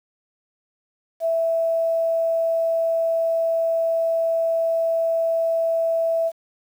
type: tone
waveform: sine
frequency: 659.3 Hz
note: E5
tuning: in tune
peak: -18 dBFS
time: 1.2-6.32 s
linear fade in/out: 50 ms
effects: 8-bit